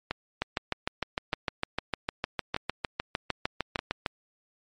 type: two click trains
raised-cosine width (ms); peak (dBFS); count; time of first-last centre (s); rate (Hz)
0.3; -11 / -13; 25 / 4; 0.42-4.062 / 0.11-3.791; 6.59 / 0.815
effects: MP3 48 kbps